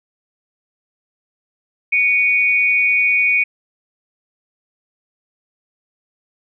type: tone pair together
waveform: sine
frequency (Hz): 2245 / 2459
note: C#7 / D#7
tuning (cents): +21 / -21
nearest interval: major second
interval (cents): 158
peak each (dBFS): -15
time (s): 1.92-3.44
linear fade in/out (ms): 10
effects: none